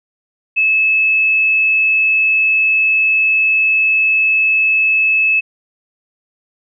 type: tone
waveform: sine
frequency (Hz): 2600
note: E7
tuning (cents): -24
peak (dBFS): -10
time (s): 0.56-5.41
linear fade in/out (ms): 20
effects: none